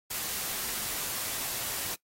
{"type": "noise", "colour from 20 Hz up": "white", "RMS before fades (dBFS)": -34, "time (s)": [0.1, 1.95], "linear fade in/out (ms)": 10, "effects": ["noise-tail reverb RT60 0.1 s tail -19 dB re dry", "AAC 48 kbps"]}